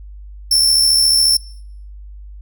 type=tone with amplitude modulation; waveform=sawtooth; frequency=5380 Hz; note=E8; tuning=34 cents sharp; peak=-6 dBFS; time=0.51-1.37 s; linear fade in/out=5 ms; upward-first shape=sine; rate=74.1 Hz; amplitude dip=40%; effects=noise-tail reverb RT60 0.6 s tail -21 dB re dry + added 50 Hz sine -32 dBFS peak until 2.41 s